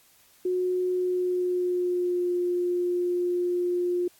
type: tone with pitch glide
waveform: sine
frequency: 364.6 to 354.6 Hz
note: F#4 to F4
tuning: -25 to +26 cents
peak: -23 dBFS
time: 0.45-4.08 s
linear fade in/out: 5 ms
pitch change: -49 cents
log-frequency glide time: 0.89-2.31 s
effects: white hiss -59 dBFS RMS until 4.19 s + AAC 64 kbps